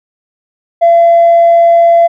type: tone with tanh clipping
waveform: triangle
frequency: 679 Hz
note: F5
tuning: 49 cents flat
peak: -3 dBFS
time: 0.81-2.08 s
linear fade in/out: 20 ms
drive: 5 dB
effects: none